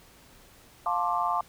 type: chord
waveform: sine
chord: D minor seventh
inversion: first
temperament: just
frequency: 704.8 / 881 / 1057.2 / 1174.7 Hz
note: F5 / A5 / C6 / D6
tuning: +16 / +2 / +18 / 0 cents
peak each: -30 dBFS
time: 0.86-1.41 s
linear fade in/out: 2 ms
effects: pink hiss -55 dBFS RMS until 1.48 s